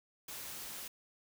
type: noise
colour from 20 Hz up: white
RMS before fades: -45 dBFS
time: 0.28-0.88 s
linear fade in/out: 5 ms
effects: none